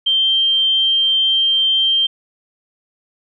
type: tone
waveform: sine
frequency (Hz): 3151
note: G7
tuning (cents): +8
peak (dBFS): -12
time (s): 0.06-2.07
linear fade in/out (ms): 10
effects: none